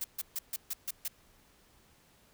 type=noise bursts; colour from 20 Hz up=blue; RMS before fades=-35 dBFS; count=7; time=0.01-1.081 s; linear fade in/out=5 ms; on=33 ms; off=140 ms; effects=pink hiss -64 dBFS RMS until 2.33 s